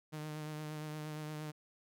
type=tone with vibrato; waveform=sawtooth; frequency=152.9 Hz; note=D#3; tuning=30 cents flat; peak=-37 dBFS; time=0.12-1.52 s; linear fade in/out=20 ms; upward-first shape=triangle; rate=8.6 Hz; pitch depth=28 cents each way; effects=none